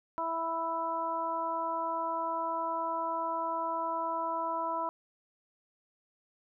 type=harmonic tone; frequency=329.6 Hz; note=E4; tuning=in tune; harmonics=1 / 2 / 3 / 4; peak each=-43 / -37 / -32 / -39 dBFS; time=0.18-4.89 s; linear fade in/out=0 ms; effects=none